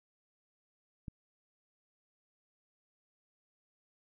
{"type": "click", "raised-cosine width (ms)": 5, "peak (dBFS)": -29, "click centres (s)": 1.082, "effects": []}